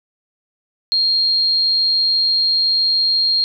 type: tone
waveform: sine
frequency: 4227 Hz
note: C8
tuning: 17 cents sharp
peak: -13 dBFS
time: 0.92-3.44 s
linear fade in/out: 0 ms
effects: none